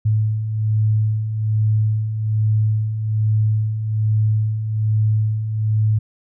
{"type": "beating tone pair", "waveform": "sine", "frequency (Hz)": [107.2, 108.4], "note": ["A2", "A2"], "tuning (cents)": [-45, -25], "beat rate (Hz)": 1.2, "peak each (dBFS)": [-24, -16], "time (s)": [0.05, 5.99], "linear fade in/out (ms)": 10, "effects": []}